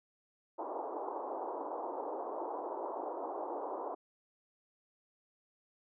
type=band-pass noise; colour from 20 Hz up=white; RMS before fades=-40 dBFS; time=0.58-3.95 s; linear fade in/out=10 ms; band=310 to 1000 Hz; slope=48 dB/octave; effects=none